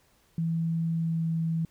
sine tone with pitch glide, 164.81 to 163.48 Hz, E3 to E3, 0 to -14 cents, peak -25 dBFS, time 0.38-1.65 s, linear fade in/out 2 ms, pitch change -14 cents, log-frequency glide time 0.91-1.28 s, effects pink hiss -65 dBFS RMS until 1.7 s

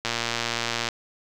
click train, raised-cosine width 0.2 ms, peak -8 dBFS, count 99, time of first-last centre 0.05-0.888 s, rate 117 Hz, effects none

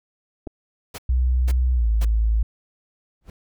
clicks, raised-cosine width 2 ms, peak -23 / -19 dBFS, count 2, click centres 0.47 / 0.473 s
pink noise bursts, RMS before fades -34 dBFS, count 3, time 0.94-2.052 s, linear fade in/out 10 ms, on 44 ms, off 490 ms
sine tone with pitch glide, 62.7 to 54.9 Hz, B1 to A1, +27 to -3 cents, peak -16 dBFS, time 1.09-2.43 s, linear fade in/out 5 ms, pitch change -230 cents, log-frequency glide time 1.74-1.88 s
brown noise with exponential growth, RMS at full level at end -35 dBFS, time 3.21-3.3 s, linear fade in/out 1 ms, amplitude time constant 19 ms
effects none

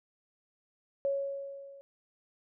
sine tone with level ramp, 554.4 Hz, C#5, in tune, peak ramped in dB -26 to -49 dBFS, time 1.05-1.81 s, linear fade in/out 0 ms, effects none

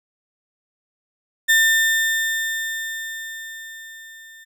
35% pulse tone with level ramp, 1800 Hz, A6, 39 cents sharp, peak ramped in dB -10 to -40 dBFS, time 1.48-4.45 s, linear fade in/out 20 ms, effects none

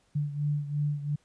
sine beating tone pair, 146.1 / 149 Hz, D3 / D3, -9 / +25 cents, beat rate 2.9 Hz, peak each -28 / -33 dBFS, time 0.15-1.16 s, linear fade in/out 10 ms, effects pink hiss -68 dBFS RMS until 1.24 s + resampled to 22050 Hz

